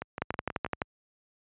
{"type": "two click trains", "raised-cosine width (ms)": 0.5, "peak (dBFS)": [-13, -19], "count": [8, 5], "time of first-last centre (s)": [[0.22, 0.818], [0.02, 0.663]], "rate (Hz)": [11.7, 6.22], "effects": ["high-pass 60 Hz 12 dB/octave", "resampled to 8000 Hz"]}